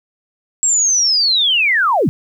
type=linear sweep; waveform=sine; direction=down; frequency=7690 to 104.4 Hz; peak=-11 dBFS; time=0.63-2.09 s; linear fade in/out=0 ms; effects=8-bit

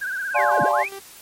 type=tone with vibrato; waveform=sine; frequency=1557 Hz; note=G6; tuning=12 cents flat; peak=-24 dBFS; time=0.01-0.69 s; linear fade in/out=10 ms; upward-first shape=triangle; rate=17 Hz; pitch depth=110 cents each way
type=linear two-way sweep; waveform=sine; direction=down then up; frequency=2641 to 110 to 2641 Hz; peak=-24 dBFS; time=0.34-0.89 s; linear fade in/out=20 ms; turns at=0.62 s
type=chord; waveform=sine; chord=D half-diminished seventh; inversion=none; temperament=just; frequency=587.3 / 704.8 / 845.8 / 1057.2 Hz; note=D5 / F5 / Ab5 / C6; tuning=0 / +16 / +31 / +18 cents; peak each=-22 / -23 / -21 / -23 dBFS; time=0.34-0.84 s; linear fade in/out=20 ms
type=tone with tremolo; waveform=sawtooth; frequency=392 Hz; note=G4; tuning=in tune; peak=-29 dBFS; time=0.38-1 s; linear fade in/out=10 ms; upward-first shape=square; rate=7.4 Hz; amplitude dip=60%
effects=white hiss -44 dBFS RMS until 1.21 s + MP3 64 kbps

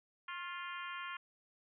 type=harmonic tone with a mistuned harmonic; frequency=349.2 Hz; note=F4; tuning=in tune; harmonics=3 / 4 / 5 / 6 / 7 / 8 / 9; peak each=-45 / -47 / -49 / -51 / -52 / -53 / -54 dBFS; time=0.28-1.17 s; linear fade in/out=5 ms; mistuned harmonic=3; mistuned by=+40 cents; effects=none

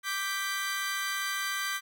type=chord; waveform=sawtooth; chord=G major; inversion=second; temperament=equal; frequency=1174.7 / 1568 / 1975.5 Hz; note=D6 / G6 / B6; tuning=0 / 0 / 0 cents; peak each=-32 / -30 / -32 dBFS; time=0.03-1.81 s; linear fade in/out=50 ms; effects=none

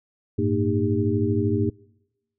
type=tone cluster; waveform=sine; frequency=98.7 / 111.6 / 230.8 / 308 / 400.5 Hz; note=G2 / A2 / A#3 / D#4 / G4; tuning=+12 / +25 / -17 / -17 / +37 cents; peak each=-26 dBFS; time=0.38-1.7 s; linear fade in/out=10 ms; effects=noise-tail reverb RT60 1.0 s tail -26 dB re dry

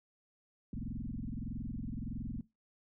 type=tone with frequency modulation; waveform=sine; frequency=134.6 Hz; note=C3; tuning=49 cents sharp; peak=-37 dBFS; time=0.73-2.41 s; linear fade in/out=2 ms; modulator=21.6 Hz; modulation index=5.7; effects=noise-tail reverb RT60 0.2 s tail -18 dB re dry

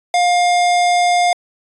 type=tone; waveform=square; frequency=708 Hz; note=F5; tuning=23 cents sharp; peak=-12 dBFS; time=0.14-1.33 s; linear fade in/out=2 ms; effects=resampled to 22050 Hz

